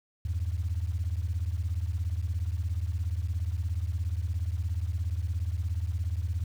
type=beating tone pair; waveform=sine; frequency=79.8 / 96.8 Hz; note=D#2 / G2; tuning=+44 / -21 cents; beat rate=17 Hz; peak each=-29 / -31 dBFS; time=0.25-6.44 s; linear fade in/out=5 ms; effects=tanh soft clip ceiling -21 dBFS + 9-bit